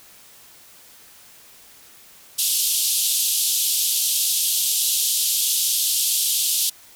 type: band-pass noise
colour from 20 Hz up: white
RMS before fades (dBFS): -21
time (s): 2.38-6.7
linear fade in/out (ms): 10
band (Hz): 3000 to 14000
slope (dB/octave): 48
effects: white hiss -48 dBFS RMS until 6.95 s